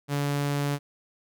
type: tone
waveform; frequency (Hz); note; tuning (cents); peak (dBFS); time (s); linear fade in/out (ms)
sawtooth; 143.2; D3; -43; -21; 0.08-0.79; 50
effects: none